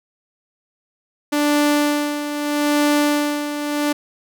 sawtooth tone with tremolo, 293.7 Hz, D4, in tune, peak -10 dBFS, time 1.32-3.93 s, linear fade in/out 10 ms, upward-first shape sine, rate 0.79 Hz, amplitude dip 65%, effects none

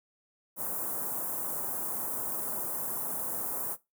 white band-stop noise, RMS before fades -34 dBFS, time 0.56-3.77 s, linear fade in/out 50 ms, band 1200 to 9600 Hz, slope 24 dB/octave, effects noise-tail reverb RT60 0.2 s tail -18 dB re dry + high-pass 150 Hz 12 dB/octave

